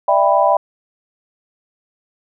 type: chord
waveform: sine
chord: E minor seventh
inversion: third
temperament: just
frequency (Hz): 593.3 / 659.3 / 791.1 / 988.9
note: D5 / E5 / G5 / B5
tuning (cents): +18 / 0 / +16 / +2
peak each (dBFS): -16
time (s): 0.08-0.57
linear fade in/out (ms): 5
effects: none